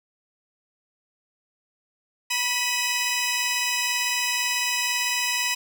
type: tone cluster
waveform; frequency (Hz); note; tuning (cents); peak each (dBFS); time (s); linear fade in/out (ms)
20% pulse; 975 / 1968 / 2531 / 3009; B5 / B6 / D#7 / F#7; -23 / -7 / +29 / +28; -25 / -25 / -21 / -26; 2.3-5.55; 10
effects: none